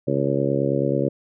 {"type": "harmonic tone", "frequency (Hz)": 69.3, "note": "C#2", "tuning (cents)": 0, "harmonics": [2, 3, 4, 5, 6, 7, 8], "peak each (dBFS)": [-25, -29, -26, -26, -28, -27, -26], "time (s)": [0.07, 1.09], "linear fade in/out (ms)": 10, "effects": []}